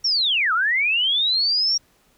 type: linear two-way sweep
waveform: sine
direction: down then up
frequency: 5650 to 1247 to 5650 Hz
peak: -17 dBFS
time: 0.04-1.78 s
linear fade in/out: 10 ms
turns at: 0.53 s
effects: pink hiss -60 dBFS RMS until 2.17 s